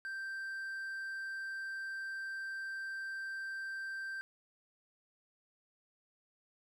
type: tone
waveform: triangle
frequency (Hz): 1568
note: G6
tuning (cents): 0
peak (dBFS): -37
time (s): 0.05-4.21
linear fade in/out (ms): 0
effects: none